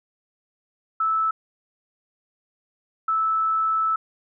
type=tone pair in turn; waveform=sine; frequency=1311 / 1311 Hz; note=E6 / E6; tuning=-10 / -10 cents; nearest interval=unison; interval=0 cents; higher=neither; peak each=-19 dBFS; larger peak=neither; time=1-1.31 / 3.08-3.96 s; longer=second; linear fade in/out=5 ms; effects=none